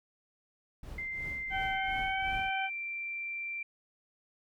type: noise with tremolo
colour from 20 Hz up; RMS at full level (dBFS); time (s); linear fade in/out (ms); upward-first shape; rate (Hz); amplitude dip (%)
brown; -41; 0.83-2.5; 2; triangle; 2.8; 90
type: tone with pitch glide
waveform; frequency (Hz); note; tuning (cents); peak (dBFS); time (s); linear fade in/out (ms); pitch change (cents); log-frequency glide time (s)
sine; 2086 to 2355; C7 to D7; -6 to +4; -35; 0.98-3.63; 5; +210; 1.73-2.38
type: harmonic tone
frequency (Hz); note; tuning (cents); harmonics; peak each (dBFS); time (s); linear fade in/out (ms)
770; G5; -31; 1 / 2 / 3 / 4; -33 / -37 / -46 / -42; 1.5-2.7; 50
effects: none